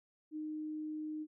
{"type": "tone", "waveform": "sine", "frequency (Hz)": 307.8, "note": "D#4", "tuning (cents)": -19, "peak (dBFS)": -38, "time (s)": [0.31, 1.27], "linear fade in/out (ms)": 50, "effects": []}